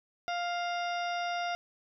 harmonic tone with a mistuned harmonic, 700 Hz, F5, 4 cents sharp, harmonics 1 / 2 / 3 / 4 / 5 / 7 / 8, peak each -32 / -38 / -42 / -44 / -46 / -49 / -50 dBFS, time 0.28-1.55 s, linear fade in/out 0 ms, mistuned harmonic 5, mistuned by +60 cents, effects none

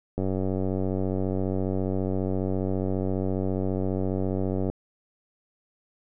click train, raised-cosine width 2 ms, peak -15 dBFS, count 429, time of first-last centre 0.18-4.7 s, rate 94.7 Hz, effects none

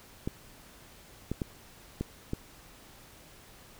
clicks, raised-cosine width 3 ms, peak -18 dBFS, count 5, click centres 0.275 / 1.316 / 1.418 / 2.01 / 2.334 s, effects pink hiss -54 dBFS RMS until 3.79 s

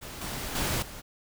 pink noise with level steps, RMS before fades -41 / -35 / -29 / -43 dBFS, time 0.01-1.02 s, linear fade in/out 20 ms, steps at 0.21 / 0.55 / 0.82 s, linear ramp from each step 5 ms, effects none

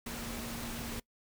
sine tone in noise, 233.1 Hz, A#3, in tune, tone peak -43 dBFS, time 0.06-1 s, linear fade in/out 5 ms, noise pink, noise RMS -41 dBFS, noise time 0.06-1 s, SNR -5 dB, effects noise-tail reverb RT60 0.1 s tail -23 dB re dry

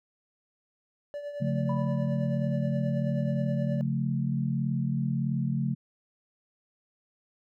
triangle tone with tremolo, 580 Hz, D5, 22 cents flat, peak -30 dBFS, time 1.14-3.81 s, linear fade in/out 0 ms, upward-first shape triangle, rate 9.4 Hz, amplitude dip 60%
sine chord, Db augmented, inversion none, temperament equal with one note detuned, 138.59 / 176.85 / 220 Hz, Db3 / F3 / A3, 0 / +22 / 0 cents, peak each -28 / -32 / -31 dBFS, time 1.4-5.75 s, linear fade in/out 20 ms
sine tone with exponential decay, 987.8 Hz, B5, in tune, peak -33 dBFS, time 1.69-2.57 s, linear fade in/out 5 ms, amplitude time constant 190 ms
effects none

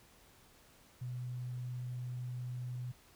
sine tone, 124.3 Hz, B2, 12 cents sharp, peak -38 dBFS, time 1.01-2.92 s, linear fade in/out 10 ms, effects pink hiss -63 dBFS RMS until 3.15 s

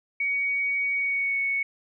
sine tone with pitch glide, 2247 to 2217 Hz, C#7 to C#7, +23 to 0 cents, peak -23 dBFS, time 0.2-1.63 s, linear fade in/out 5 ms, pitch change -23 cents, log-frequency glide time 0.94-1.39 s, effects none

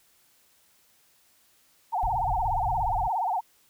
sine tone with vibrato, 817 Hz, G#5, 29 cents flat, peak -24 dBFS, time 1.92-3.41 s, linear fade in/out 20 ms, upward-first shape sine, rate 17 Hz, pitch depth 230 cents each way
pink low-pass noise, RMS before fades -33 dBFS, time 2.03-3.08 s, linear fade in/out 0 ms, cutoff 130 Hz, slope 48 dB/octave
effects white hiss -63 dBFS RMS until 3.69 s

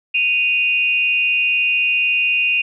sine tone pair together, 2489 / 2775 Hz, D#7 / F7, 0 / -12 cents, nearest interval major second, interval 188 cents, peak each -16 / -18 dBFS, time 0.14-2.62 s, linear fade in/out 10 ms, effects none

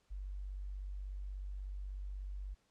sine tone, 48.22 Hz, G1, 28 cents flat, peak -40 dBFS, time 0.1-2.55 s, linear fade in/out 20 ms, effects pink hiss -75 dBFS RMS until 2.7 s + low-pass 8000 Hz 12 dB/octave

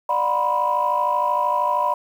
sine tone cluster, 594 / 726 / 971 / 1024 Hz, D5 / F#5 / B5 / C6, +20 / -33 / -30 / -38 cents, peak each -25 / -27 / -19 / -24 dBFS, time 0.09-1.94 s, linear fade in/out 5 ms, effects tanh soft clip ceiling -10 dBFS + 8-bit

